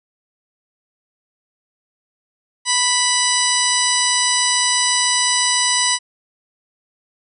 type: harmonic tone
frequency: 987.8 Hz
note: B5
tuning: in tune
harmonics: 1 / 2 / 3 / 4 / 5 / 6 / 8 / 9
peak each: -23 / -23 / -23 / -23 / -23 / -23 / -23 / -23 dBFS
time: 2.65-5.99 s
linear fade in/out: 50 ms
effects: none